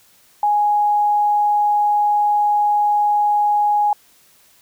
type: tone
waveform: sine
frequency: 830.6 Hz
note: G#5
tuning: in tune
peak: -13 dBFS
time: 0.43-3.93 s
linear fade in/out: 2 ms
effects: white hiss -53 dBFS RMS until 4.61 s